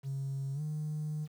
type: tone with pitch glide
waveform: triangle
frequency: 136.6 to 152.45 Hz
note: C#3 to D#3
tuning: -25 to -35 cents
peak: -30 dBFS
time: 0.03-1.28 s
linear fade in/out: 50 ms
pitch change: +190 cents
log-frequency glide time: 0.54-0.61 s
effects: tanh soft clip ceiling -30 dBFS + 10-bit